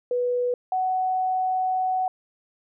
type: tone pair in turn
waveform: sine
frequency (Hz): 491.4 / 745.9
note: B4 / F#5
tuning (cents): -9 / +14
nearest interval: perfect fifth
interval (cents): 723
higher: second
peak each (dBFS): -21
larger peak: neither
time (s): 0.11-0.54 / 0.72-2.08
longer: second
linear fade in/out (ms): 2
effects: none